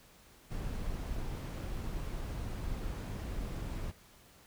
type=noise; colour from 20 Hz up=brown; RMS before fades=-38 dBFS; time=0.5-3.92 s; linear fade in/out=20 ms; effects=pink hiss -60 dBFS RMS until 4.46 s